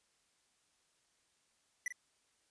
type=tone with echo; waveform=square; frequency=1975.5 Hz; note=B6; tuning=in tune; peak=-35 dBFS; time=1.86-1.88 s; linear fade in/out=2 ms; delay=44 ms; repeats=1; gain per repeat=-8 dB; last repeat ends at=1.924 s; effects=white hiss -75 dBFS RMS until 2.5 s + resampled to 22050 Hz